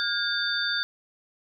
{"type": "tone cluster", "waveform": "sine", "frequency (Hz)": [1423, 1627, 3587, 4580], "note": ["F6", "G#6", "A7", "D8"], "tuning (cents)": [32, -36, 33, -44], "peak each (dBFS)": -30, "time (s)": [0, 0.83], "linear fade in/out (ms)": 0, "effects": []}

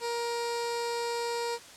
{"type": "tone with notch filter", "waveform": "15% pulse", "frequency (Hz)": 471, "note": "A#4", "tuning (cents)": 18, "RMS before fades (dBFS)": -32, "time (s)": [0, 1.59], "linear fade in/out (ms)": 50, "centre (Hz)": 1600, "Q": 1.2, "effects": ["white hiss -49 dBFS RMS until 1.76 s", "low-pass 8000 Hz 12 dB/octave"]}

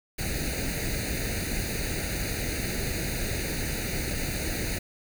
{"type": "noise with comb filter", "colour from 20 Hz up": "pink", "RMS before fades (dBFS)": -30, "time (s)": [0.18, 4.79], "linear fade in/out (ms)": 10, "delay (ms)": 0.46, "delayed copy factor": 0.9, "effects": []}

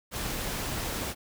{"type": "noise", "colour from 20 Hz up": "pink", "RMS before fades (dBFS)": -33, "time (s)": [0.11, 1.15], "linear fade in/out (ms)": 50, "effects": []}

